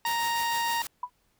harmonic tone, 932.3 Hz, A#5, in tune, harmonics 1 / 2 / 3 / 4 / 5 / 6 / 8, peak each -27 / -33 / -37 / -39 / -41 / -43 / -45 dBFS, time 0.05-0.82 s, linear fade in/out 2 ms
white noise with tremolo, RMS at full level -36 dBFS, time 0.06-0.87 s, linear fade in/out 2 ms, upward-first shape triangle, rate 6.5 Hz, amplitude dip 50%
sine tone with exponential decay, 987.8 Hz, B5, in tune, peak -25 dBFS, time 1.03-1.1 s, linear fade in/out 5 ms, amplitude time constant 15 ms
effects pink hiss -70 dBFS RMS until 1.39 s

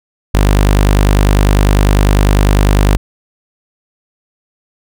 sawtooth tone, 50 Hz, G1, 35 cents sharp, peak -3 dBFS, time 0.34-2.97 s, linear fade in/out 5 ms, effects none

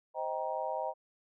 sine chord, C minor seventh, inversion none, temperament just, 523.3 / 627.9 / 784.9 / 941.9 Hz, C5 / Eb5 / G5 / Bb5, 0 / +16 / +2 / +18 cents, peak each -39 / -37 / -38 / -38 dBFS, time 0.14-0.94 s, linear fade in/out 50 ms, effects none

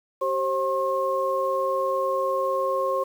sine tone cluster, 385 / 534 / 1074 Hz, G4 / C5 / C6, -31 / +35 / +45 cents, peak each -31 / -24 / -26 dBFS, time 0.21-3.04 s, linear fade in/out 10 ms, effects 8-bit

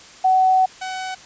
sine / sawtooth tone pair in turn, 751 / 751 Hz, F#5 / F#5, +26 / +26 cents, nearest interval unison, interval 0 cents, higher neither, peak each -12 / -22 dBFS, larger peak first, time 0.24-0.66 / 0.81-1.15 s, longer first, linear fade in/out 10 ms, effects white hiss -43 dBFS RMS until 1.25 s + resampled to 16000 Hz

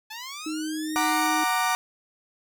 10% pulse linear sweep, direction up, 850 to 2282 Hz, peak -27 dBFS, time 0.1-1.28 s, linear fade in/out 10 ms
sine tone, 311.1 Hz, D#4, in tune, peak -28 dBFS, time 0.46-1.44 s, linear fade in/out 5 ms
30% pulse chord, Gb augmented, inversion none, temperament equal with one note detuned, 740 / 932.3 / 1183.5 Hz, Gb5 / Bb5 / D6, 0 / 0 / +13 cents, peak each -24 dBFS, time 0.96-1.75 s, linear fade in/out 0 ms
effects none

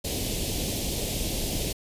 pink band-stop noise, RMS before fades -29 dBFS, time 0.04-1.73 s, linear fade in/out 10 ms, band 640 to 2700 Hz, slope 24 dB/octave, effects resampled to 32000 Hz

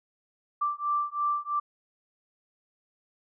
sine beating tone pair, 1173 / 1176 Hz, D6 / D6, -2 / +2 cents, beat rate 3 Hz, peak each -29 dBFS, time 0.61-1.6 s, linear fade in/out 10 ms, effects none

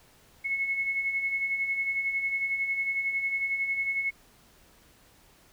sine beating tone pair, 2181 / 2192 Hz, C#7 / C#7, -29 / -20 cents, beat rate 11 Hz, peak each -36 / -27 dBFS, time 0.44-4.11 s, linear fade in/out 20 ms, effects pink hiss -59 dBFS RMS until 5.52 s

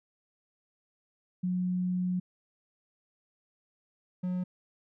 sine / triangle tone pair in turn, 181.4 / 181.4 Hz, F#3 / F#3, -34 / -34 cents, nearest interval unison, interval 0 cents, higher neither, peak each -27 dBFS, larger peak neither, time 1.43-2.2 / 4.23-4.44 s, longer first, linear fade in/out 10 ms, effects none

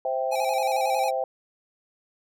sine chord, C major, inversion none, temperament equal, 523.3 / 659.3 / 784 Hz, C5 / E5 / G5, 0 / 0 / 0 cents, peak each -27 / -29 / -29 dBFS, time 0.05-1.24 s, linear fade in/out 2 ms
square tone with vibrato, 805 Hz, G5, 46 cents sharp, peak -27 dBFS, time 0.31-1.11 s, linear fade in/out 20 ms, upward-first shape square, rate 11 Hz, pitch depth 65 cents each way
effects none

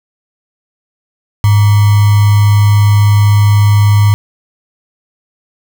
sine tone with sample-and-hold, 103.1 Hz, G#2, 12 cents flat, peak -4 dBFS, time 1.44-4.14 s, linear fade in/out 0 ms, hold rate 1050 Hz, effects none

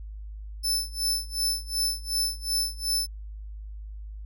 sawtooth tone with tremolo, 5274 Hz, E8, in tune, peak -20 dBFS, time 0.63-3.07 s, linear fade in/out 20 ms, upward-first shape sine, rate 2.7 Hz, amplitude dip 95%, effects added 52 Hz sine -36 dBFS peak until 4.25 s

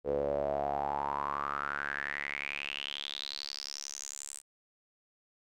sawtooth tone with band-pass filter sweep, 71.2 Hz, C#2, 47 cents sharp, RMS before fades -36 dBFS, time 0.04-4.42 s, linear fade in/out 50 ms, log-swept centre 470 to 8500 Hz, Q 7.6, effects none

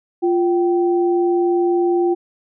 sine tone pair together, 349.2 / 774.5 Hz, F4 / G5, 0 / -21 cents, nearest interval octave + major second, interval 1379 cents, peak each -14 / -24 dBFS, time 0.22-2.15 s, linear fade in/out 20 ms, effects none

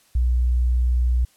sine tone, 61.2 Hz, B1, 15 cents flat, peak -16 dBFS, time 0.15-1.25 s, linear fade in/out 5 ms, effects white hiss -58 dBFS RMS until 1.36 s + low-pass 12000 Hz 12 dB/octave

